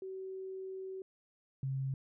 sine tone pair in turn, 379.7 / 134.24 Hz, F#4 / C3, +45 / +45 cents, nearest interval octave + tritone, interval 1800 cents, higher first, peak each -40 / -33 dBFS, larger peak second, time 0.02-1.02 / 1.63-1.94 s, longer first, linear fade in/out 2 ms, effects none

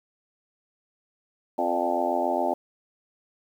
harmonic tone with a mistuned harmonic, 87.31 Hz, F2, in tune, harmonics 3 / 4 / 5 / 6 / 7 / 8 / 9 / 10, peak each -32 / -31 / -37 / -37 / -28 / -30 / -29 / -31 dBFS, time 1.58-2.54 s, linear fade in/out 5 ms, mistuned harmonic 7, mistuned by -25 cents, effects 9-bit

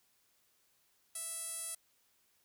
sawtooth tone with band-pass filter, 659.3 Hz, E5, in tune, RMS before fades -42 dBFS, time 1.15-1.75 s, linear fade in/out 5 ms, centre 10000 Hz, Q 4.8, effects white hiss -73 dBFS RMS until 2.44 s

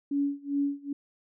sine tone with tremolo, 282.9 Hz, C#4, 35 cents sharp, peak -23 dBFS, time 0.11-0.93 s, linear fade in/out 5 ms, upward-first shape sine, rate 2.5 Hz, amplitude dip 95%, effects none

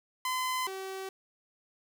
sawtooth tone pair in turn, 1022 / 382.8 Hz, C6 / G4, -41 / -41 cents, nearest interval octave + perfect fourth, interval 1700 cents, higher first, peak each -26 / -33 dBFS, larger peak first, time 0.25-0.67 / 0.67-1.09 s, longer neither, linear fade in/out 2 ms, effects none

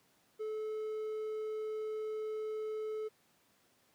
triangle tone, 432.7 Hz, A4, 29 cents flat, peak -34 dBFS, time 0.39-3.09 s, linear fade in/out 20 ms, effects pink hiss -70 dBFS RMS until 3.94 s + high-pass 150 Hz 12 dB/octave

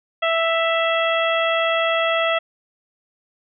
harmonic tone with a mistuned harmonic, 659.3 Hz, E5, in tune, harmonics 1 / 2 / 3 / 4 / 5, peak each -20 / -23 / -25 / -26 / -27 dBFS, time 0.22-2.39 s, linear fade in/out 10 ms, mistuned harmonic 4, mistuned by +16 cents, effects none

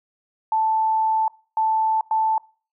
sine tone bursts at uneven times, 880 Hz, A5, in tune, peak -17 dBFS, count 3, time 0.52-1.28 / 1.57-2.01 / 2.11-2.38 s, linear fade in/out 2 ms, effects noise-tail reverb RT60 0.4 s tail -24 dB re dry

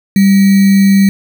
sine tone with sample-and-hold, 196 Hz, G3, in tune, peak -4 dBFS, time 0.16-1.09 s, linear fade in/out 2 ms, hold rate 2100 Hz, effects none

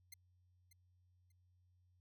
5% pulse tone with echo, 2093 Hz, C7, in tune, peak -40 dBFS, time 0.12-0.14 s, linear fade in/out 5 ms, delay 590 ms, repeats 2, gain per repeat -13 dB, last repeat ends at 1.32 s, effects added 90 Hz sine -70 dBFS peak until 2 s

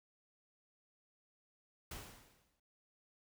pink noise with exponential decay, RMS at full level -45 dBFS, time 1.91-2.6 s, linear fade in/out 5 ms, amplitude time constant 150 ms, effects noise-tail reverb RT60 0.1 s tail -24 dB re dry

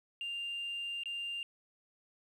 sine tone with dropouts, 2794 Hz, F7, in tune, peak -35 dBFS, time 0.21-1.43 s, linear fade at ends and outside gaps 1 ms, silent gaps 1.035-1.057 s, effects tanh soft clip ceiling -33 dBFS + 11-bit

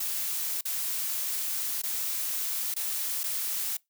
blue noise with dropouts, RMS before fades -31 dBFS, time 0-3.77 s, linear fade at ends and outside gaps 5 ms, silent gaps 0.611-0.652 / 1.819-1.835 / 2.741-2.763 / 3.234-3.238 s, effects noise-tail reverb RT60 0.2 s tail -25 dB re dry

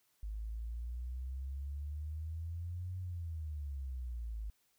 sine exponential two-way sweep, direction up then down, 51.91 to 92.5 to 51.91 Hz, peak -38 dBFS, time 0.23-4.5 s, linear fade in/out 0 ms, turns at 2.99 s, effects white hiss -75 dBFS RMS until 4.78 s

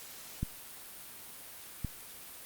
clicks, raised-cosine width 5 ms, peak -19 / -21 dBFS, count 2, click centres 0.43 / 1.847 s, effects white hiss -48 dBFS RMS until 2.45 s + Opus 48 kbps

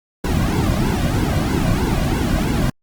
brown noise with flanger, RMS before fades -18 dBFS, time 0.24-2.7 s, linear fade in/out 5 ms, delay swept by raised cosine 1.6 to 2.33 ms, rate 3.1 Hz, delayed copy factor -1, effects Opus 48 kbps

